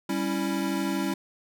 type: chord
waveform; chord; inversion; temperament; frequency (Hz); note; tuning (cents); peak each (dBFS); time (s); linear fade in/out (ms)
square; C# diminished; second; equal; 196 / 277.2 / 329.6; G3 / C#4 / E4; 0 / 0 / 0; -31; 0.09-1.14; 5
effects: none